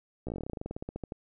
slowing click train, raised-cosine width 2 ms, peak -23 dBFS, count 22, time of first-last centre 0.27-1.121 s, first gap 15 ms, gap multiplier 1.09, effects none

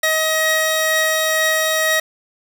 sawtooth tone pair together, 632.7 / 1896 Hz, D#5 / A#6, +29 / +29 cents, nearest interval octave + perfect fifth, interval 1900 cents, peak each -15 / -14 dBFS, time 0.03-2 s, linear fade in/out 5 ms, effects none

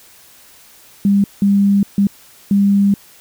sine tone bursts at uneven times, 200 Hz, G3, 35 cents sharp, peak -9 dBFS, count 4, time 1.05-1.24 / 1.42-1.83 / 1.98-2.07 / 2.51-2.94 s, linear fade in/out 2 ms, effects white hiss -45 dBFS RMS until 3.2 s

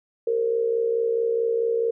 sine tone with amplitude modulation, 461.2 Hz, A#4, 19 cents flat, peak -17 dBFS, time 0.27-1.91 s, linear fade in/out 5 ms, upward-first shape sine, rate 64.6 Hz, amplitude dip 65%, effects none

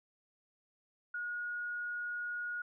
sine tone, 1444 Hz, F#6, 43 cents flat, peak -36 dBFS, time 1.14-2.62 s, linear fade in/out 5 ms, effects none

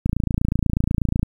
click train, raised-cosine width 5 ms, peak -7 dBFS, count 34, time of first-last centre 0.06-1.23 s, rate 28.2 Hz, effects 8-bit

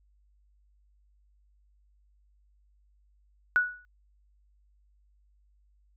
sine tone with exponential decay, 1470 Hz, F#6, 12 cents flat, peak -17 dBFS, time 3.56-3.85 s, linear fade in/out 0 ms, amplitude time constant 61 ms, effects added 50 Hz sine -62 dBFS peak until 5.96 s

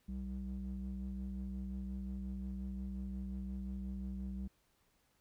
triangle ring-modulated tone, 65.41 Hz, C2, in tune, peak -34 dBFS, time 0.08-4.48 s, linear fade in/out 10 ms, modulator 128 Hz, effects pink hiss -75 dBFS RMS until 5.2 s

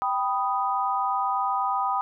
sine chord, G augmented, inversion none, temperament equal, 784 / 987.8 / 1244.5 Hz, G5 / B5 / D#6, 0 / 0 / 0 cents, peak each -27 dBFS, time 0.02-2.01 s, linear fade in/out 0 ms, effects none

